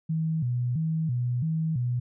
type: tone with vibrato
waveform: sine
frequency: 140.3 Hz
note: C#3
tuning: 21 cents sharp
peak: -24 dBFS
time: 0.09-2 s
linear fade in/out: 10 ms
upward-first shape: square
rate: 1.5 Hz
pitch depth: 230 cents each way
effects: none